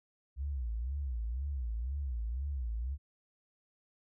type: tone with vibrato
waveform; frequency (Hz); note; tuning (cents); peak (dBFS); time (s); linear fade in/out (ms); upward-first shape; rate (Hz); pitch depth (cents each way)
sine; 63; B1; +35; -33; 0.36-2.98; 50; sine; 2; 230
effects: none